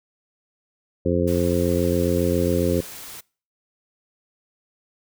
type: harmonic tone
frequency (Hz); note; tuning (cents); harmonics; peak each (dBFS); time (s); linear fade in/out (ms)
87.31; F2; 0; 1 / 2 / 3 / 4 / 5 / 6; -25 / -25 / -25 / -25 / -25 / -25; 1.05-2.81; 10
type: noise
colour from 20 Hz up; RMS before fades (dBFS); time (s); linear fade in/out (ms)
white; -38; 1.27-3.21; 10
effects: noise-tail reverb RT60 0.4 s tail -24 dB re dry